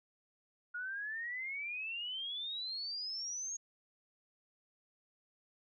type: exponential sweep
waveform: sine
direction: up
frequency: 1429 to 6650 Hz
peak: -38 dBFS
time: 0.74-3.57 s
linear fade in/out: 10 ms
effects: none